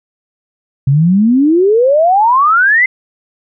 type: exponential sweep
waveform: sine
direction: up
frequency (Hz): 130.81 to 2093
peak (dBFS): -6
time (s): 0.87-2.86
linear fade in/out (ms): 5
effects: none